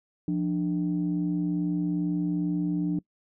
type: tone pair together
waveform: sine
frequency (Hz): 174.61 / 297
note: F3 / D4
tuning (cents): 0 / +20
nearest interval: major sixth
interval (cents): 920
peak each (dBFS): -26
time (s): 0.28-2.99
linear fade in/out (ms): 2
effects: noise-tail reverb RT60 0.1 s tail -23 dB re dry + tanh soft clip ceiling -18 dBFS